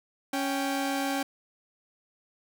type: tone pair together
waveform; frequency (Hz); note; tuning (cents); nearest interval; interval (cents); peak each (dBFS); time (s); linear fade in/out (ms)
sawtooth; 277.2 / 784; C#4 / G5; 0 / 0; octave + tritone; 1800; -25 / -28; 0.33-1.23; 5
effects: none